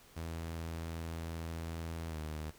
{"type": "tone with pitch glide", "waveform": "sawtooth", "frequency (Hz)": [82.41, 77.34], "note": ["E2", "D#2"], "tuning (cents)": [0, -10], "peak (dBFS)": -35, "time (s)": [0.16, 2.51], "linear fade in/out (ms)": 10, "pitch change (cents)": -110, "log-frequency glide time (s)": [2.08, 2.18], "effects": ["pink hiss -60 dBFS RMS until 2.58 s"]}